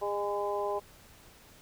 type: harmonic tone with a mistuned harmonic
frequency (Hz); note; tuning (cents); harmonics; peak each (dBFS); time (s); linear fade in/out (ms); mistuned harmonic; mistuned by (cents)
203.5; G#3; -35; 2 / 3 / 4 / 5; -33 / -35 / -36 / -37; 0.01-0.8; 20; 4; +16
effects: pink hiss -56 dBFS RMS until 1.61 s